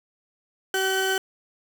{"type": "tone pair together", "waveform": "30% pulse", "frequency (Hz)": [382.1, 1520.5], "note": ["G4", "F#6"], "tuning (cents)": [-44, 47], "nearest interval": "2 octaves", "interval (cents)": 2391, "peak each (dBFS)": [-22, -22], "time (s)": [0.74, 1.18], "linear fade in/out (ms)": 2, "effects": []}